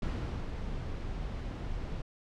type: noise with ADSR envelope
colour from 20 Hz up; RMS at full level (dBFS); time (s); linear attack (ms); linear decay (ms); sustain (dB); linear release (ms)
brown; -32; 0.02-2.02; 4; 420; -5; 6
effects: low-pass 5000 Hz 12 dB/octave